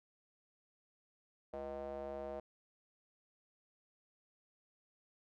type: tone with band-pass filter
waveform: square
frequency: 69.3 Hz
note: C#2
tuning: in tune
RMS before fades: -44 dBFS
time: 1.53-2.4 s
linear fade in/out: 5 ms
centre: 600 Hz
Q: 4.1
effects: none